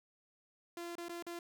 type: tone with dropouts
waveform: sawtooth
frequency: 343.4 Hz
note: F4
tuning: 29 cents flat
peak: -38 dBFS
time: 0.77-1.39 s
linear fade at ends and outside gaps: 2 ms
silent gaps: 0.954-0.981 / 1.084-1.094 / 1.225-1.266 s
effects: none